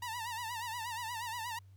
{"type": "tone with vibrato", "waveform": "sawtooth", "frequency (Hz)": 932.3, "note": "A#5", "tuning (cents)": 0, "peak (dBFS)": -34, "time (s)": [0.02, 1.59], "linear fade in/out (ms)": 5, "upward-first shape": "sine", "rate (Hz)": 8.4, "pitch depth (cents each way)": 100, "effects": ["added 96 Hz sine -54 dBFS peak until 1.76 s", "pink hiss -75 dBFS RMS until 1.76 s"]}